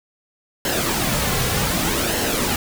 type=noise with flanger; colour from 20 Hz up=pink; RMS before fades=-21 dBFS; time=0.65-2.56 s; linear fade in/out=2 ms; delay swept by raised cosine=0.83 to 3.33 ms; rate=0.65 Hz; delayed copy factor=-0.55; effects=none